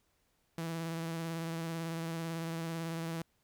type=tone with vibrato; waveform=sawtooth; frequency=164.81 Hz; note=E3; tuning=in tune; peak=-32 dBFS; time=0.58-3.22 s; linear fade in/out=2 ms; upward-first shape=triangle; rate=18 Hz; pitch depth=30 cents each way; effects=pink hiss -75 dBFS RMS until 3.43 s